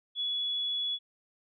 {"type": "tone", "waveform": "sine", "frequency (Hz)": 3393, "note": "G#7", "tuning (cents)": 36, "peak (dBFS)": -29, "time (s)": [0.15, 0.99], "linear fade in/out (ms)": 50, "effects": []}